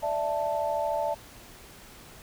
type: chord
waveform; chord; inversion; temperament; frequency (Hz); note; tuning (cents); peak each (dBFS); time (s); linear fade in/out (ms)
sine; D suspended second; none; just; 587.3 / 660.7 / 881; D5 / E5 / A5; 0 / +4 / +2; -30; 0.02-1.15; 20
effects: pink hiss -49 dBFS RMS until 2.22 s